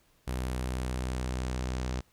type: tone with low-pass filter sweep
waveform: sawtooth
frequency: 63.1 Hz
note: B1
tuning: 38 cents sharp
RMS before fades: -33 dBFS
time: 0.27-2.01 s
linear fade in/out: 10 ms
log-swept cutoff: 12000 to 6600 Hz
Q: 1.5
effects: pink hiss -67 dBFS RMS until 2.12 s